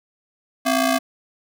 sawtooth ring-modulated tone, 465.9 Hz, A#4, 1 cent flat, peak -10 dBFS, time 0.65-0.99 s, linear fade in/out 20 ms, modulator 204 Hz, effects none

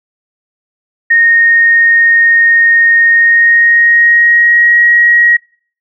sine tone with pitch glide, 1852 to 1896.4 Hz, A#6 to A#6, -12 to +29 cents, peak -4 dBFS, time 1.1-5.37 s, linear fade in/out 10 ms, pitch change +41 cents, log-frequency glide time 3.09-4.79 s, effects noise-tail reverb RT60 0.5 s tail -26 dB re dry

